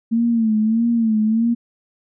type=tone with vibrato; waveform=sine; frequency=224.8 Hz; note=A3; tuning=37 cents sharp; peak=-14 dBFS; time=0.11-1.55 s; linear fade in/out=20 ms; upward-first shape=sine; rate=1.6 Hz; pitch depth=80 cents each way; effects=none